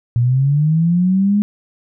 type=linear sweep; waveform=sine; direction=up; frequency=116.4 to 209.4 Hz; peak=-11 dBFS; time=0.16-1.42 s; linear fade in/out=0 ms; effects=none